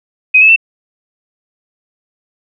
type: tone with pitch steps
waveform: sine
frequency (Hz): 2516 / 2594 / 2675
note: D#7 / E7 / E7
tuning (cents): +19 / -28 / +25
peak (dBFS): -3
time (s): 0.34-0.562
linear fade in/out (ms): 10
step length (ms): 74
effects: none